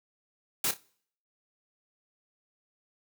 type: noise with echo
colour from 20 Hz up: white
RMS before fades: -28 dBFS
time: 0.64-0.71 s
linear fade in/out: 2 ms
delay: 30 ms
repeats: 3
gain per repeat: -12 dB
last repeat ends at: 0.8 s
effects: noise-tail reverb RT60 0.6 s tail -25 dB re dry + high-pass 80 Hz 12 dB/octave